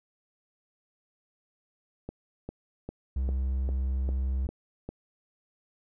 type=click train; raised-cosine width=2 ms; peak=-23 dBFS; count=8; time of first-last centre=2.09-4.89 s; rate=2.5 Hz
type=tone; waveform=triangle; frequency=65.6 Hz; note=C2; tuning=5 cents sharp; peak=-24 dBFS; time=3.16-4.47 s; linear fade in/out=5 ms
effects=none